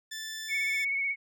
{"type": "tone", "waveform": "15% pulse", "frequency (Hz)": 1760, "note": "A6", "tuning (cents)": 0, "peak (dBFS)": -30, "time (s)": [0.11, 0.85], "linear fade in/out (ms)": 10}
{"type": "tone with vibrato", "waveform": "sine", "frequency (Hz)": 2217, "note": "C#7", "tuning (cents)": 0, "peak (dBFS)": -27, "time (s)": [0.48, 1.16], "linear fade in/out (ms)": 50, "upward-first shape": "sine", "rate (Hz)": 16, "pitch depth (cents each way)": 26}
{"effects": []}